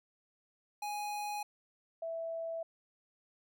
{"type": "tone pair in turn", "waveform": ["square", "sine"], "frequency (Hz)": [830.6, 659.2], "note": ["G#5", "E5"], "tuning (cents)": [0, 0], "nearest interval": "major third", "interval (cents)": 400, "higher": "first", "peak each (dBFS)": [-37, -36], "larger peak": "second", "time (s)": [[0.82, 1.43], [2.02, 2.63]], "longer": "neither", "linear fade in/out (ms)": 5, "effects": []}